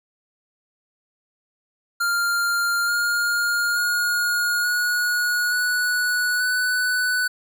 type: tone with pitch steps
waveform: square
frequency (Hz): 1396.9 / 1415.6 / 1434.5 / 1453.7 / 1473.1 / 1492.8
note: F6 / F6 / F6 / F#6 / F#6 / F#6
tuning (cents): 0 / +23 / +46 / -31 / -8 / +15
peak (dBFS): -20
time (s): 2-7.28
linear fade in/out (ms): 10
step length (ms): 880
effects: none